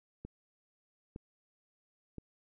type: clicks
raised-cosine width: 3 ms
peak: -30 dBFS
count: 3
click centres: 0.25 / 1.161 / 2.183 s
effects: none